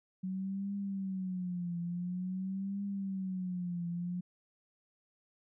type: tone with vibrato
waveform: sine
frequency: 185.5 Hz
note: F#3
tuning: 5 cents sharp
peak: -34 dBFS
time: 0.23-4.21 s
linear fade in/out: 10 ms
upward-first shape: triangle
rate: 0.48 Hz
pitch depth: 140 cents each way
effects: none